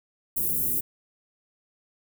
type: band-stop noise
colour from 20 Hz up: white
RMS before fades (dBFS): -26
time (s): 0.36-0.81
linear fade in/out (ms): 10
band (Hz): 360 to 11000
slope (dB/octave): 24
effects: none